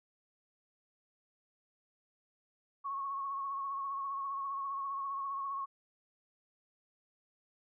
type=tone with vibrato; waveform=sine; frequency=1100 Hz; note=C#6; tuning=14 cents flat; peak=-35 dBFS; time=2.84-5.66 s; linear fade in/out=20 ms; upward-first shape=triangle; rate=15 Hz; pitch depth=43 cents each way; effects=none